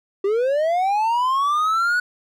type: linear sweep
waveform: triangle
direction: up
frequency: 382.9 to 1480 Hz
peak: -15 dBFS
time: 0.24-2 s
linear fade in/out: 5 ms
effects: none